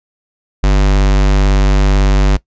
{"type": "tone", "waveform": "square", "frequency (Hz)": 49, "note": "G1", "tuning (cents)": 0, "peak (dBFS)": -8, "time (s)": [0.63, 2.37], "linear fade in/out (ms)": 10, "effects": ["noise-tail reverb RT60 0.1 s tail -19 dB re dry", "resampled to 16000 Hz"]}